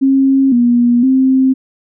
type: tone with pitch steps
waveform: sine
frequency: 269.6 / 240.4 / 262.8 Hz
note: C#4 / B3 / C4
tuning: -48 / -46 / +8 cents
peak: -7 dBFS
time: 0.01-1.54 s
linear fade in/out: 20 ms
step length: 510 ms
effects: none